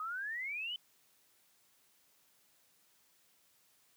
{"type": "exponential sweep", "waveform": "sine", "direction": "up", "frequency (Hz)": [1234, 3076], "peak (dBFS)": -37, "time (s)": [0, 0.76], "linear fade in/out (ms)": 2, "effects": ["white hiss -70 dBFS RMS until 3.96 s", "high-pass 80 Hz 12 dB/octave"]}